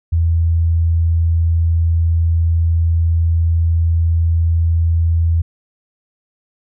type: tone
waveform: sine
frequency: 83 Hz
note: E2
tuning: 12 cents sharp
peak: -11 dBFS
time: 0.12-5.42 s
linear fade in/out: 10 ms
effects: none